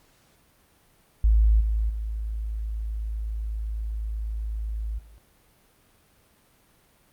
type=tone with level steps; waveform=sine; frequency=54 Hz; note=A1; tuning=32 cents flat; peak=-15 / -21 / -27 / -46 dBFS; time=1.24-5.18 s; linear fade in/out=0 ms; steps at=1.6 / 1.89 / 4.98 s; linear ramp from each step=10 ms; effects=pink hiss -61 dBFS RMS until 7.12 s + Opus 48 kbps